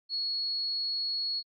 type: tone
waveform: sine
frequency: 4346 Hz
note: C#8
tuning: 35 cents flat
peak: -29 dBFS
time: 0.09-1.43 s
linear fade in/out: 50 ms
effects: AAC 48 kbps